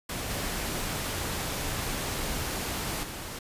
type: noise with level steps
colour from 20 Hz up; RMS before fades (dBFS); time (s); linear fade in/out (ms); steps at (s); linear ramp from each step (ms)
pink; -34 / -32 / -38; 0.09-3.39; 5; 0.3 / 3.03; 2
effects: resampled to 32000 Hz